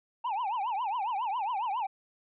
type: tone with vibrato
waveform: triangle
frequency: 882 Hz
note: A5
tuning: 4 cents sharp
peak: -27 dBFS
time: 0.24-1.87 s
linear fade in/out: 10 ms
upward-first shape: triangle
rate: 7.3 Hz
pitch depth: 280 cents each way
effects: resampled to 8000 Hz